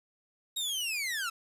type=linear sweep; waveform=sawtooth; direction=down; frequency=3800 to 1289 Hz; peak=-28 dBFS; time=0.56-1.3 s; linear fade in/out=10 ms; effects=resampled to 32000 Hz + 9-bit